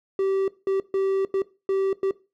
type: tone bursts at uneven times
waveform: triangle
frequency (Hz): 387.2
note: G4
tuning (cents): -21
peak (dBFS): -18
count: 6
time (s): 0.19-0.48 / 0.67-0.8 / 0.94-1.25 / 1.34-1.42 / 1.69-1.93 / 2.03-2.11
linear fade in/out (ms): 2
effects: noise-tail reverb RT60 0.3 s tail -19 dB re dry